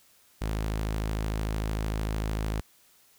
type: tone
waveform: sawtooth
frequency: 53.3 Hz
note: G#1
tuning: 46 cents sharp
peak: -24 dBFS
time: 0.41-2.61 s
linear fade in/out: 10 ms
effects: white hiss -61 dBFS RMS until 3.18 s